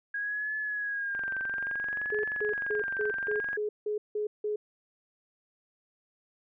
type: tone with vibrato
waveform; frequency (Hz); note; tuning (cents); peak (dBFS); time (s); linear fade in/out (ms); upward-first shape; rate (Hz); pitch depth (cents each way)
sine; 1639; G#6; -23; -30; 0.14-3.57; 5; triangle; 0.6; 88
type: click train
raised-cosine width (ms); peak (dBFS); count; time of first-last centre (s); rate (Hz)
0.5; -28; 56; 1.15-3.531; 23.1
type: tone bursts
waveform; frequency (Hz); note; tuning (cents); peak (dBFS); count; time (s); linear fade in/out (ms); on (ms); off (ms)
sine; 421.1; G#4; +24; -28; 9; 2.12-4.56; 5; 120; 170
effects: none